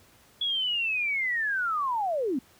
sine linear sweep, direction down, 3390 to 233.1 Hz, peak -25 dBFS, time 0.41-2.39 s, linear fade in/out 5 ms, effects pink hiss -58 dBFS RMS until 2.59 s + high-pass 60 Hz 12 dB/octave

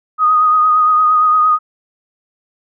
sine tone with vibrato, 1244.5 Hz, D#6, in tune, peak -8 dBFS, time 0.18-1.59 s, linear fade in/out 50 ms, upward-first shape sine, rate 8.7 Hz, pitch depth 26 cents each way, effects none

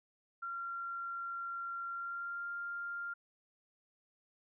sine tone with pitch glide, 1377 to 1396.2 Hz, F6 to F6, -25 to -1 cents, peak -38 dBFS, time 0.42-3.14 s, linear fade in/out 10 ms, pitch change +24 cents, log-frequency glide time 1.91-2.49 s, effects none

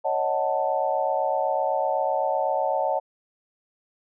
sine chord, D# half-diminished seventh, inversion third, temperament equal with one note detuned, 554.4 / 622.3 / 740 / 884.1 Hz, C#5 / D#5 / F#5 / A5, 0 / 0 / 0 / +8 cents, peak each -27 dBFS, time 0.04-3 s, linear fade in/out 20 ms, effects none

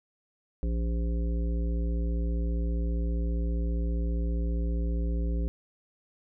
harmonic tone, 57.5 Hz, A#1, 23 cents flat, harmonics 1 / 3 / 5 / 7 / 9, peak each -26 / -36 / -40 / -43 / -45 dBFS, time 0.63-5.48 s, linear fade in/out 0 ms, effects none

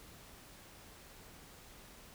silence, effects pink hiss -56 dBFS RMS until 2.14 s

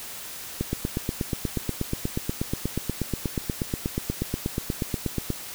click train, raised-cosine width 3 ms, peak -12 dBFS, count 40, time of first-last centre 0.61-5.303 s, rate 8.31 Hz, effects white hiss -38 dBFS RMS until 5.54 s

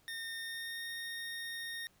25% pulse tone with pitch glide, 1828 to 1849.2 Hz, A#6 to A#6, -34 to -14 cents, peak -36 dBFS, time 0.08-1.87 s, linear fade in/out 0 ms, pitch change +20 cents, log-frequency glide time 0.4-0.88 s, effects pink hiss -69 dBFS RMS until 2 s

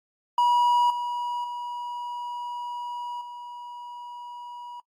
triangle tone with level steps, 967 Hz, B5, 37 cents flat, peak -16 / -25 / -29 / -35 dBFS, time 0.38-4.8 s, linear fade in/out 2 ms, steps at 0.9 / 1.44 / 3.21 s, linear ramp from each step 2 ms, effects noise-tail reverb RT60 0.1 s tail -22 dB re dry + AAC 64 kbps

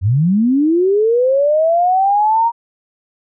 sine linear sweep, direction up, 86 to 944 Hz, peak -10 dBFS, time 0.01-2.52 s, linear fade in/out 50 ms, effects none

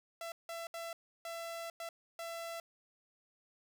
sawtooth tone bursts at uneven times, 670 Hz, E5, 28 cents sharp, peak -37 dBFS, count 6, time 0.21-0.32 / 0.49-0.67 / 0.74-0.93 / 1.25-1.7 / 1.8-1.89 / 2.19-2.6 s, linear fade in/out 2 ms, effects none

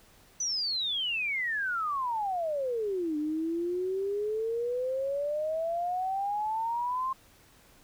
sine exponential two-way sweep, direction down then up, 6080 to 297.2 to 1064 Hz, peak -28 dBFS, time 0.4-7.13 s, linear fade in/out 5 ms, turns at 3.17 s, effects pink hiss -59 dBFS RMS until 7.83 s

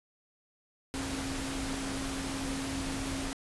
sine tone in noise, 270 Hz, C#4, 45 cents flat, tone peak -36 dBFS, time 0.94-3.33 s, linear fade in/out 0 ms, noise pink, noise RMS -37 dBFS, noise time 0.94-3.33 s, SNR -2 dB, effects resampled to 24000 Hz

